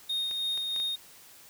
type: tone with tremolo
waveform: triangle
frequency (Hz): 3703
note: A#7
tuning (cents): -12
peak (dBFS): -26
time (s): 0.09-0.96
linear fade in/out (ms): 10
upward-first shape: sine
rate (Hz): 3.1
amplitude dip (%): 30
type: clicks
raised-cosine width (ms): 0.2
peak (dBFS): -26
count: 4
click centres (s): 0.312 / 0.576 / 0.762 / 0.8
effects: white hiss -53 dBFS RMS until 1.49 s